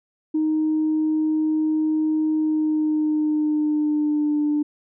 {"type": "tone with pitch glide", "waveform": "sine", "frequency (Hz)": [311.1, 297.2], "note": ["D#4", "D4"], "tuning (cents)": [0, 21], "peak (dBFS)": -17, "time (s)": [0.34, 4.63], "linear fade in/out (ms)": 10, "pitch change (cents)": -79, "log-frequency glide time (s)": [2.35, 4.41], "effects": ["tanh soft clip ceiling -14 dBFS"]}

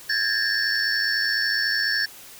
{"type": "tone cluster", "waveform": "sine", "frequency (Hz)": [1601, 1691, 1805, 4476, 5400], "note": ["G6", "G#6", "A6", "C#8", "E8"], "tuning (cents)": [36, 31, 44, 16, 41], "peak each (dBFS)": [-29, -25, -28, -29, -26], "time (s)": [0.09, 2.06], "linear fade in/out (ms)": 10, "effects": ["white hiss -44 dBFS RMS until 2.39 s"]}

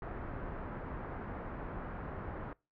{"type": "low-pass noise", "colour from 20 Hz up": "pink", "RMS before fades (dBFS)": -42, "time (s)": [0.02, 2.53], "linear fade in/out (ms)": 2, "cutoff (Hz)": 1600, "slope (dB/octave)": 24, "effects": ["noise-tail reverb RT60 0.3 s tail -25 dB re dry"]}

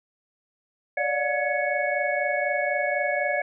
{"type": "tone cluster", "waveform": "sine", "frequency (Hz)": [572, 596, 718, 1685, 2214], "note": ["D5", "D5", "F5", "G#6", "C#7"], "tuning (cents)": [-46, 25, 48, 25, -3], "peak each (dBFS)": -29, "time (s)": [0.97, 3.42], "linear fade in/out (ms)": 5, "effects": []}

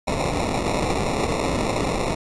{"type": "noise with sample-and-hold", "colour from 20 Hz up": "blue", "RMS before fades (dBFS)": -23, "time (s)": [0.07, 2.15], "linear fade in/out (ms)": 10, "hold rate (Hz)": 1575, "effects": ["resampled to 22050 Hz"]}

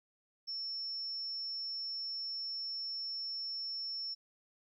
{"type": "tone", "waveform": "sine", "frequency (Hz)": 5400, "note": "E8", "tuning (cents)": 41, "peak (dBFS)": -37, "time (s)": [0.47, 4.15], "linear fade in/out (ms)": 20, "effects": ["13-bit"]}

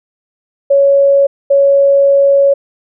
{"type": "tone pair in turn", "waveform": "sine", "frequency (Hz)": [557, 557], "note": ["C#5", "C#5"], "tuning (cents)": [8, 8], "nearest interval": "unison", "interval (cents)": 0, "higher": "neither", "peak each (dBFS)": -5, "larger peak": "neither", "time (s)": [[0.7, 1.27], [1.5, 2.54]], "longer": "second", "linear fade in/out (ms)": 10, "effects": []}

